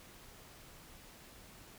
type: silence
effects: pink hiss -56 dBFS RMS until 1.78 s